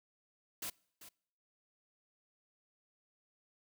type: noise with echo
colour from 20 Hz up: white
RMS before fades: -41 dBFS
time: 0.62-0.7 s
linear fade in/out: 5 ms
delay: 390 ms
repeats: 1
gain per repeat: -13 dB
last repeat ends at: 1.09 s
effects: noise-tail reverb RT60 0.7 s tail -26 dB re dry